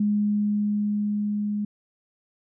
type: tone with level ramp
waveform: sine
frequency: 207.7 Hz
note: G#3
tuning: in tune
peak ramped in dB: -19 to -24 dBFS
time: 0-1.65 s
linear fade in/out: 5 ms
effects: none